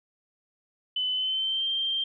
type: tone with pitch glide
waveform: sine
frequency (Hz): 3017 to 3163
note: F#7 to G7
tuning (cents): +33 to +15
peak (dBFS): -25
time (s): 0.96-2.04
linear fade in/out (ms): 5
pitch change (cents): +82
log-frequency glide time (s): 1.12-1.69
effects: none

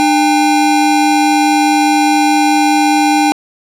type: tone pair together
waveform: square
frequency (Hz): 300.8 / 803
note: D4 / G5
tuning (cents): +42 / +41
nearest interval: octave + perfect fourth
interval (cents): 1699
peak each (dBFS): -12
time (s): 0-3.32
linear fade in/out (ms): 0
effects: low-pass 10000 Hz 12 dB/octave

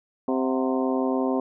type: harmonic tone with a mistuned harmonic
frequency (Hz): 130.81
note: C3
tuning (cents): 0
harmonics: 2 / 3 / 4 / 5 / 6 / 7 / 8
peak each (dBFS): -24 / -28 / -30 / -32 / -34 / -35 / -36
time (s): 0.28-1.4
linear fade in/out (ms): 2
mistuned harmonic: 6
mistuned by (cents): -100
effects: none

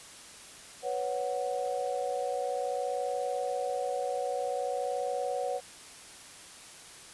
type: chord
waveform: sine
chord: B suspended second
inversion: none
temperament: equal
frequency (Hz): 493.9 / 554.4 / 740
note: B4 / C#5 / F#5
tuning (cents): 0 / 0 / 0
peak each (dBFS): -34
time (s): 0.82-5.61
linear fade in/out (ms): 50
effects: white hiss -49 dBFS RMS until 7.13 s + resampled to 24000 Hz

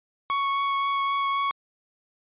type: tone with vibrato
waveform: 40% pulse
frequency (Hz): 1110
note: C#6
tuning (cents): +2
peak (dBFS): -22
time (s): 0.3-1.51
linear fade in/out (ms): 0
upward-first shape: triangle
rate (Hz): 3.8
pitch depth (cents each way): 11
effects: resampled to 8000 Hz

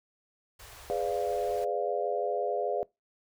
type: band-stop noise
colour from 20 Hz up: pink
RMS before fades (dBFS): -49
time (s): 0.59-1.65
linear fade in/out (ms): 10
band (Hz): 100 to 430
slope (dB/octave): 24
type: chord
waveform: sine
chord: G# diminished seventh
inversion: none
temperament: equal with one note detuned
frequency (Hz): 415.3 / 500.8 / 587.3 / 698.5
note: G#4 / B4 / D5 / F5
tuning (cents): 0 / +24 / 0 / 0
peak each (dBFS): -33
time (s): 0.9-2.83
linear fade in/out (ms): 0
effects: noise-tail reverb RT60 0.2 s tail -23 dB re dry

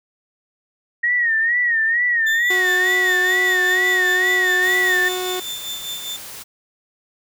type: tone with vibrato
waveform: sine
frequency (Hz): 1868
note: A#6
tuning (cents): +3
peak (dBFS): -15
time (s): 1.03-5.09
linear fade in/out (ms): 10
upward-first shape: sine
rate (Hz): 2.2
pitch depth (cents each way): 90
type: tone with tremolo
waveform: 35% pulse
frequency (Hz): 3548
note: A7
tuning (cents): +14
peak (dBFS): -23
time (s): 2.26-6.17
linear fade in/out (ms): 10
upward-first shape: sine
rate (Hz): 5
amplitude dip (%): 55
type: tone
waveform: sawtooth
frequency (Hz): 366.6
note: F#4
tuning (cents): -16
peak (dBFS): -19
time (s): 2.5-5.4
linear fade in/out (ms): 5
type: noise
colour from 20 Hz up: white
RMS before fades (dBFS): -35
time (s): 4.61-6.44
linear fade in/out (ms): 20
effects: none

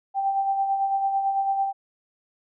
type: tone with tremolo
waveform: sine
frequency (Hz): 784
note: G5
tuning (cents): 0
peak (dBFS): -19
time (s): 0.14-1.73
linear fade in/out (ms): 50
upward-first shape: sine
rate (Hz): 9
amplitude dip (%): 45
effects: none

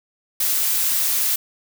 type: noise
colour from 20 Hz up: blue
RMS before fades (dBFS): -20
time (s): 0.4-1.36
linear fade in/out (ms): 5
effects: none

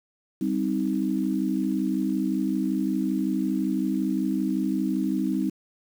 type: chord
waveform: sine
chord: C minor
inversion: second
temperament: just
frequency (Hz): 196.22 / 261.6 / 314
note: G3 / C4 / Eb4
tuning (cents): +2 / 0 / +16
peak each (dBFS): -27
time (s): 0.41-5.5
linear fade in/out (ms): 5
effects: 8-bit

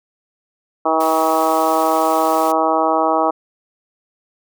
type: harmonic tone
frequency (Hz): 160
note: D#3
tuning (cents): +49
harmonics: 2 / 3 / 4 / 5 / 6 / 7 / 8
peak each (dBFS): -22 / -23 / -19 / -19 / -22 / -21 / -24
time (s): 0.85-3.31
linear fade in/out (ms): 10
type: high-pass noise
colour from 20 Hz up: white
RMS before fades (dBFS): -32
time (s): 1-2.52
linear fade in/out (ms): 5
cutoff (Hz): 150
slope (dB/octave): 12
effects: none

